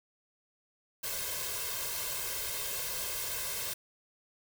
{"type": "noise with comb filter", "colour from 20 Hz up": "white", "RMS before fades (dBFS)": -36, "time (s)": [1.03, 3.74], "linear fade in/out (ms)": 10, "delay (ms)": 1.9, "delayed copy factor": 1, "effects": []}